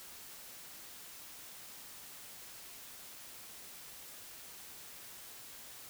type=silence; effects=white hiss -51 dBFS RMS until 5.89 s